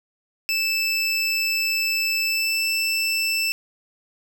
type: tone with pitch glide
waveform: 25% pulse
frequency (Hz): 2637 to 2658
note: E7 to E7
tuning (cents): 0 to +14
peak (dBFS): -17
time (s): 0.49-3.52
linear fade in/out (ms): 0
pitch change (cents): +14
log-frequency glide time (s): 2.23-2.73
effects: none